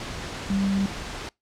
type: tone in noise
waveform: sine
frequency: 196 Hz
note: G3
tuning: in tune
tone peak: -21 dBFS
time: 0.5-0.86 s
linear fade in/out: 2 ms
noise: pink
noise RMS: -34 dBFS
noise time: 0-1.29 s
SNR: +10 dB
effects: noise-tail reverb RT60 0.2 s tail -25 dB re dry + low-pass 6000 Hz 12 dB/octave